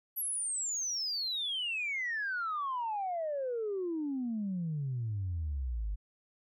sine exponential sweep, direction down, 11840 to 48 Hz, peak -31 dBFS, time 0.16-5.96 s, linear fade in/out 20 ms, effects tanh soft clip ceiling -28 dBFS

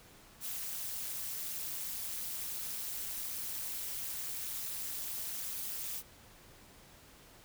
blue noise with amplitude modulation, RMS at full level -36 dBFS, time 0.4-6.03 s, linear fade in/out 50 ms, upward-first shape sine, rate 213 Hz, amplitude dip 85%, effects pink hiss -58 dBFS RMS until 7.44 s

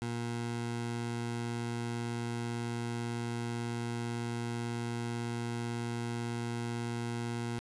20% pulse tone, 118.1 Hz, A#2, 23 cents sharp, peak -29 dBFS, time 0.02-7.59 s, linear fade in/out 0 ms, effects resampled to 24000 Hz + 10-bit

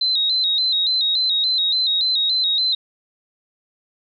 sine tone with vibrato, 3919 Hz, B7, 14 cents flat, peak -16 dBFS, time 0.01-2.75 s, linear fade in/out 5 ms, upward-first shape square, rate 3.5 Hz, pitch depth 63 cents each way, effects none

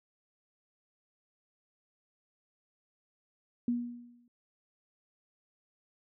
sine tone with exponential decay, 240.4 Hz, B3, 46 cents flat, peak -25 dBFS, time 3.68-4.28 s, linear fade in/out 2 ms, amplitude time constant 130 ms, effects none

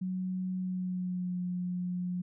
sine tone with pitch glide, 185 to 179.42 Hz, F#3 to F3, 0 to +47 cents, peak -31 dBFS, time 0.01-2.22 s, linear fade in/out 10 ms, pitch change -53 cents, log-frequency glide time 0.57-1.4 s, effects none

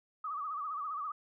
sine tone with vibrato, 1202 Hz, D6, 40 cents sharp, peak -35 dBFS, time 0.24-1.12 s, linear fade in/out 5 ms, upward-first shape sine, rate 15 Hz, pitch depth 110 cents each way, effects none

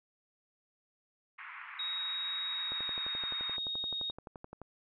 white band-pass noise, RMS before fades -47 dBFS, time 1.38-3.57 s, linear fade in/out 10 ms, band 980 to 2400 Hz, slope 48 dB/octave
sine tone with pitch glide, 3780 to 3737 Hz, A#7 to A#7, +23 to +4 cents, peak -34 dBFS, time 1.79-4.11 s, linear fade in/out 5 ms, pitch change -19 cents, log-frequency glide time 2.49-3.32 s
click train, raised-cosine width 1 ms, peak -31 dBFS, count 23, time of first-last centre 2.72-4.617 s, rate 11.6 Hz
effects none

